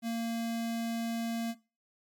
square tone with notch filter, 230 Hz, A#3, 23 cents flat, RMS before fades -33 dBFS, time 0.02-1.55 s, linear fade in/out 50 ms, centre 1300 Hz, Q 2, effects noise-tail reverb RT60 0.3 s tail -19 dB re dry + MP3 96 kbps

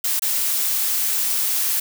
blue noise with dropouts, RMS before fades -21 dBFS, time 0.04-1.8 s, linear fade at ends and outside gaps 5 ms, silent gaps 0.195-0.22 s, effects none

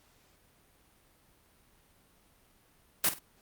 white noise with echo, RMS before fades -25 dBFS, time 3.04-3.09 s, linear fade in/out 2 ms, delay 49 ms, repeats 2, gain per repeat -12 dB, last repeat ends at 3.188 s, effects pink hiss -65 dBFS RMS until 3.41 s + Opus 48 kbps

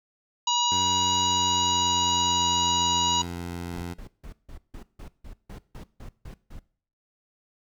harmonic tone, 963 Hz, B5, 44 cents flat, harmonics 1 / 3 / 4 / 5 / 6 / 7, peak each -24 / -28 / -28 / -36 / -39 / -29 dBFS, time 0.47-3.22 s, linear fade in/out 5 ms
15% pulse tone with pitch glide, 92.5 to 86.81 Hz, F#2 to F2, 0 to -10 cents, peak -26 dBFS, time 0.71-3.94 s, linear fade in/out 10 ms, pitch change -110 cents, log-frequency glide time 1.17-2.77 s
brown noise bursts, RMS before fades -40 dBFS, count 12, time 3.73-6.594 s, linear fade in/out 5 ms, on 92 ms, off 160 ms
effects noise-tail reverb RT60 0.5 s tail -20 dB re dry

